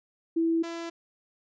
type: tone pair in turn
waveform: sine / sawtooth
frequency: 329.6 / 335.4 Hz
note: E4 / E4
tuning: 0 / +30 cents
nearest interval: unison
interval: 30 cents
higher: second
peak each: -22 / -30 dBFS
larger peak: first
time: 0.36-0.63 / 0.63-0.9 s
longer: neither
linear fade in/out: 10 ms
effects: resampled to 16000 Hz